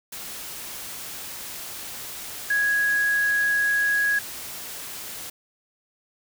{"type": "tone in noise", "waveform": "sine", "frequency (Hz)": 1661.2, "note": "G#6", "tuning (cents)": 0, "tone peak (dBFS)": -19, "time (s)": [2.5, 4.19], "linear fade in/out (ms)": 5, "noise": "white", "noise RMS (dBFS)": -36, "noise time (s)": [0.12, 5.3], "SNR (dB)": 14, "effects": []}